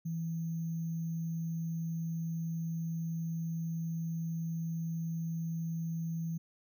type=tone with sample-and-hold; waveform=sine; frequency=164.6 Hz; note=E3; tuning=2 cents flat; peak=-33 dBFS; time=0.05-6.38 s; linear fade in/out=10 ms; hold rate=6300 Hz; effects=none